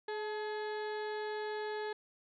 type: harmonic tone with a mistuned harmonic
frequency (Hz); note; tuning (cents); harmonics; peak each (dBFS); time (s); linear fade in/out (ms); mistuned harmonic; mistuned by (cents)
423.2; G#4; +33; 1 / 2 / 3 / 4 / 5 / 6 / 7 / 8 / 9 / 10; -37 / -42 / -55 / -45 / -55 / -59 / -61 / -55 / -60 / -56; 0.08-1.93; 5; 2; +43
effects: MP3 96 kbps